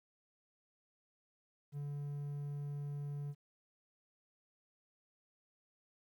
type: tone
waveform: triangle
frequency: 143.9 Hz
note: D3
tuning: 35 cents flat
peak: -37 dBFS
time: 1.72-3.35 s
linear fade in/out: 50 ms
effects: 12-bit